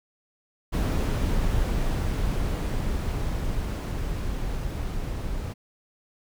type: noise with level ramp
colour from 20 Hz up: brown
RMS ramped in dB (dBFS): -23 to -31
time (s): 0.72-5.54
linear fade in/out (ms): 20
effects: none